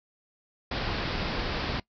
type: low-pass noise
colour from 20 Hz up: pink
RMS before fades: -31 dBFS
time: 0.71-1.8 s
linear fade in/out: 5 ms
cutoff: 5200 Hz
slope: 96 dB/octave
effects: noise-tail reverb RT60 0.1 s tail -21 dB re dry